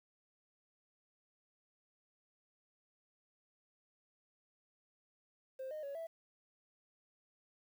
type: tone with pitch steps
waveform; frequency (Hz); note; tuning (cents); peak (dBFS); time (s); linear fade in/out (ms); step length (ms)
triangle; 526 / 615 / 560 / 658; C5 / D#5 / C#5 / E5; +9 / -20 / +18 / -3; -38; 5.59-6.07; 10; 120
effects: tanh soft clip ceiling -37 dBFS + 11-bit